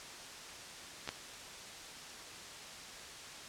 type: clicks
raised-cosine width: 0.2 ms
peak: -23 / -19 dBFS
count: 2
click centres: 1.076 / 1.09 s
effects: white hiss -48 dBFS RMS until 3.48 s + low-pass 7000 Hz 12 dB/octave